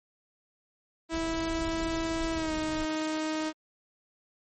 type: tone with pitch glide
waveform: sawtooth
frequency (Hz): 327.3 to 312.3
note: E4 to D#4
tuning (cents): -12 to +7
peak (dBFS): -25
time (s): 1.09-3.53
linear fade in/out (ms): 50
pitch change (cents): -81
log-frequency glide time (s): 2.32-2.53
type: noise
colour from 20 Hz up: brown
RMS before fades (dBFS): -39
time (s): 1.12-2.86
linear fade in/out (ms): 20
effects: MP3 32 kbps